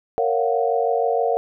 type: chord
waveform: sine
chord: Gb major seventh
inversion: first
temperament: just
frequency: 462.5 / 555 / 693.7 / 740 Hz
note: Bb4 / Db5 / F5 / Gb5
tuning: -14 / +2 / -12 / 0 cents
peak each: -21 / -25 / -23 / -24 dBFS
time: 0.18-1.37 s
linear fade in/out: 0 ms
effects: none